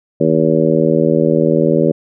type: harmonic tone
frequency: 80.1 Hz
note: E2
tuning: 49 cents flat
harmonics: 2 / 3 / 4 / 5 / 6 / 7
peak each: -17 / -17 / -17 / -17 / -17 / -17 dBFS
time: 0.2-1.92 s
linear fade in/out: 10 ms
effects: none